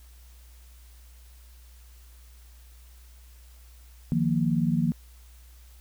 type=chord; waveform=sine; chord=Eb suspended second; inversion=none; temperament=just; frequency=155.56 / 175.01 / 233.3 Hz; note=Eb3 / F3 / Bb3; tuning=0 / +4 / +2 cents; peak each=-26 dBFS; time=4.12-4.92 s; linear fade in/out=0 ms; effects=added 60 Hz sine -48 dBFS peak until 5.8 s + white hiss -59 dBFS RMS until 5.8 s